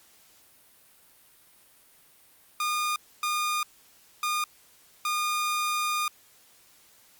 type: tone bursts at uneven times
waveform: sawtooth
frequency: 1218 Hz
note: D#6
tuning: 37 cents flat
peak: -22 dBFS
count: 4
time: 2.6-2.96 / 3.23-3.63 / 4.23-4.44 / 5.05-6.08 s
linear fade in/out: 2 ms
effects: white hiss -58 dBFS RMS until 7.19 s + Opus 48 kbps